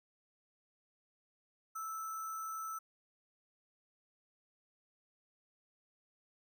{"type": "tone with sample-and-hold", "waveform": "sine", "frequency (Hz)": 1318.5, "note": "E6", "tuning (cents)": 0, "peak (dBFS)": -39, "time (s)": [1.75, 2.79], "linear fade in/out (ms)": 10, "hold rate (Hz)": 7350, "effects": []}